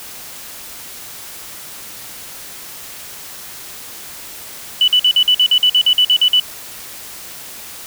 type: tone bursts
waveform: sine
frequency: 2977 Hz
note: F#7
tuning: 10 cents sharp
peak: -8 dBFS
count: 14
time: 4.81-6.399 s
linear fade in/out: 2 ms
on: 68 ms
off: 49 ms
effects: white hiss -33 dBFS RMS until 7.86 s